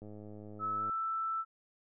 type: click train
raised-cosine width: 2 ms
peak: -36 dBFS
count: 93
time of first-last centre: 0.02-0.896 s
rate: 105 Hz
type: tone with pitch glide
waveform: sine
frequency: 1300 to 1325 Hz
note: E6 to E6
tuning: -24 to +9 cents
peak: -32 dBFS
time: 0.59-1.45 s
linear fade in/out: 50 ms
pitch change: +33 cents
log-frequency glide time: 0.73-0.86 s
effects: none